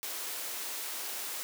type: high-pass noise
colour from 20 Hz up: white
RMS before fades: -38 dBFS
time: 0.03-1.43 s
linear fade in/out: 0 ms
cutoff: 310 Hz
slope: 24 dB/octave
effects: none